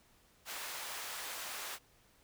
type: high-pass noise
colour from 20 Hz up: pink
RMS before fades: -43 dBFS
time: 0.45-1.79 s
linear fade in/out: 50 ms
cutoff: 840 Hz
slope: 12 dB/octave
effects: pink hiss -67 dBFS RMS until 2.23 s